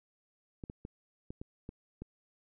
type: clicks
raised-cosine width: 3 ms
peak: -29 dBFS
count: 7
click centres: 0.638 / 0.699 / 0.851 / 1.305 / 1.415 / 1.691 / 2.02 s
effects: none